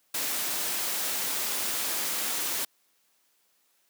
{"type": "noise", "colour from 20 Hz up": "white", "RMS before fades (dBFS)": -30, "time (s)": [0.14, 2.65], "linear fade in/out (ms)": 5, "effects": ["white hiss -69 dBFS RMS until 3.89 s", "high-pass 200 Hz 12 dB/octave"]}